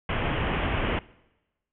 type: low-pass noise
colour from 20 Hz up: pink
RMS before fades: -27 dBFS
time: 0.09-0.99 s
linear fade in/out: 2 ms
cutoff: 3200 Hz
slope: 96 dB/octave
effects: noise-tail reverb RT60 1.0 s tail -22 dB re dry